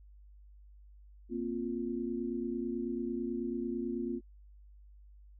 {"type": "chord", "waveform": "sine", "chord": "Bb suspended second", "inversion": "none", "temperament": "just", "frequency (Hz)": [233.1, 262.2, 349.6], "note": ["Bb3", "C4", "F4"], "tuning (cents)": [0, 4, 2], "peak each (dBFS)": [-37, -38, -37], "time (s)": [1.29, 4.21], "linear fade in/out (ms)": 50, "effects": ["added 50 Hz sine -53 dBFS peak until 5.39 s"]}